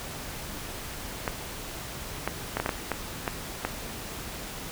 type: clicks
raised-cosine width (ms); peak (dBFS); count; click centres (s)
0.5; -11; 9; 1.278 / 2.276 / 2.57 / 2.6 / 2.661 / 2.692 / 2.917 / 3.278 / 3.65
effects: pink hiss -38 dBFS RMS until 4.71 s